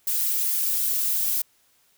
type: noise with flanger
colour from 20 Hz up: violet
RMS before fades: -24 dBFS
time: 0.07-1.42 s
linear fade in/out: 5 ms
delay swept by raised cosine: 1.9 to 3.1 ms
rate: 3.3 Hz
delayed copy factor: -1
effects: white hiss -63 dBFS RMS until 1.97 s